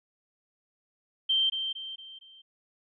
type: tone with echo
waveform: sine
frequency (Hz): 3136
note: G7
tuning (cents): 0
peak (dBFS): -22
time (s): 1.29-1.5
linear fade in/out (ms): 10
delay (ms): 230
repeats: 4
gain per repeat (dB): -7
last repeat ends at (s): 2.42
effects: none